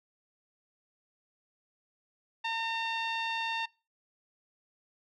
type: tone with low-pass filter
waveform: sawtooth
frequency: 909 Hz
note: A#5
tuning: 44 cents flat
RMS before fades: -33 dBFS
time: 2.44-3.66 s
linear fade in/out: 10 ms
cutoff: 3300 Hz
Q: 3
effects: noise-tail reverb RT60 0.3 s tail -23 dB re dry